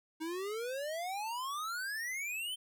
square exponential sweep, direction up, 311.1 to 3144 Hz, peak -37 dBFS, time 0.2-2.56 s, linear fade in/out 20 ms, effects none

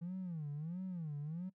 triangle tone with vibrato, 164.81 Hz, E3, in tune, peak -36 dBFS, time 0.01-1.5 s, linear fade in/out 20 ms, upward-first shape sine, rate 1.5 Hz, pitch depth 230 cents each way, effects noise-tail reverb RT60 0.1 s tail -23 dB re dry + tanh soft clip ceiling -36 dBFS

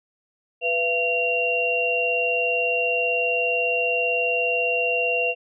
sine tone cluster, 493.9 / 679 / 2759 Hz, B4 / F5 / F7, 0 / -49 / -22 cents, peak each -25 / -27 / -22 dBFS, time 0.61-5.35 s, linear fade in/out 50 ms, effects none

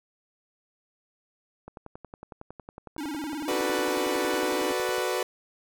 click train, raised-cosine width 1 ms, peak -27 dBFS, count 37, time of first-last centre 1.68-4.983 s, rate 10.9 Hz
square tone with vibrato, 297.6 Hz, D4, 23 cents sharp, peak -32 dBFS, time 2.98-4.72 s, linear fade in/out 0 ms, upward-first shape square, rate 19 Hz, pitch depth 110 cents each way
sawtooth chord, B minor seventh, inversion second, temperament equal, 370 / 440 / 493.9 / 587.3 Hz, F#4 / A4 / B4 / D5, 0 / 0 / 0 / 0 cents, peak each -26 / -31 / -26 / -30 dBFS, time 3.48-5.23 s, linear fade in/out 2 ms
effects none

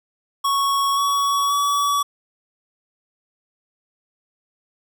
square tone with pitch steps, 1108.7 / 1124.2 / 1139.9 Hz, C#6 / C#6 / C#6, 0 / +24 / +48 cents, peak -18 dBFS, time 0.44-2.03 s, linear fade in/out 10 ms, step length 530 ms, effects none

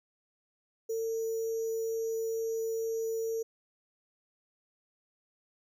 sine tone with sample-and-hold, 451.1 Hz, A4, 43 cents sharp, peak -30 dBFS, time 0.89-3.43 s, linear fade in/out 10 ms, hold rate 6300 Hz, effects none

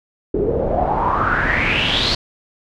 pink noise with low-pass filter sweep, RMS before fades -18 dBFS, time 0.34-2.15 s, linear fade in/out 5 ms, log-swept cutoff 370 to 4500 Hz, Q 7.1, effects none

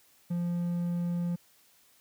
triangle tone, 173.7 Hz, F3, 9 cents flat, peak -26 dBFS, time 0.3-1.36 s, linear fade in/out 10 ms, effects white hiss -63 dBFS RMS until 2 s + high-pass 60 Hz 12 dB/octave

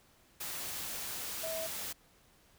sine tone in noise, 647 Hz, E5, 32 cents flat, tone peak -37 dBFS, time 1.43-1.67 s, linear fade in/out 10 ms, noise white, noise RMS -40 dBFS, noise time 0.4-1.93 s, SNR 0 dB, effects pink hiss -65 dBFS RMS until 2.58 s

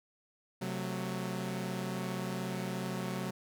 sawtooth chord, F# diminished, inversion second, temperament equal with one note detuned, 130.81 / 185 / 222.2 Hz, C3 / F#3 / A3, 0 / 0 / +17 cents, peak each -36 / -33 / -38 dBFS, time 0.61-3.31 s, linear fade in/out 10 ms, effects none

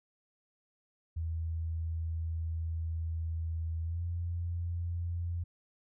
sine tone with pitch glide, 81.7 to 86.01 Hz, E2 to F2, -15 to -26 cents, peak -32 dBFS, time 1.16-5.44 s, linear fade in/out 10 ms, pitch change +89 cents, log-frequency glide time 3.83-4.02 s, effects none

